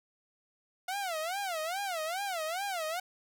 sawtooth tone with vibrato, 710 Hz, F5, 28 cents sharp, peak -29 dBFS, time 0.88-3 s, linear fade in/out 5 ms, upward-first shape sine, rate 2.4 Hz, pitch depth 230 cents each way, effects none

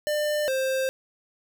square tone pair in turn, 598 / 527 Hz, D5 / C5, +31 / +12 cents, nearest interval major second, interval 219 cents, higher first, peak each -24 dBFS, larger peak neither, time 0.07-0.48 / 0.48-0.89 s, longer neither, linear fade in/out 0 ms, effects none

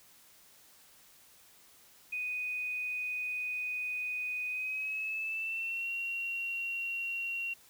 sine tone with pitch glide, 2489 to 2746 Hz, D#7 to F7, 0 to -30 cents, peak -33 dBFS, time 2.12-7.54 s, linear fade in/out 10 ms, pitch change +170 cents, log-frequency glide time 4.48-5.91 s, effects white hiss -60 dBFS RMS until 7.69 s

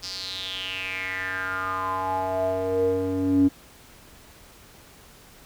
square tone with band-pass filter sweep, 93.9 Hz, F#2, 26 cents sharp, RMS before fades -26 dBFS, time 0.02-3.49 s, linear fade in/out 20 ms, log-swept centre 5100 to 270 Hz, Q 6.5, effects pink hiss -50 dBFS RMS until 5.45 s

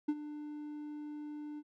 triangle tone with ADSR envelope, 297.9 Hz, D4, 25 cents sharp, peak -25 dBFS, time 0.08-1.63 s, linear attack 10 ms, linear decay 50 ms, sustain -14 dB, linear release 48 ms, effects none

